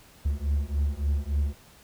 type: beating tone pair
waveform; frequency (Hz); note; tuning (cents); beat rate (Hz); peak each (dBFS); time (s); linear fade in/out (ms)
triangle; 70.1 / 73.6; C#2 / D2; +20 / +4; 3.5; -25; 0.25-1.55; 10
effects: pink hiss -54 dBFS RMS until 1.83 s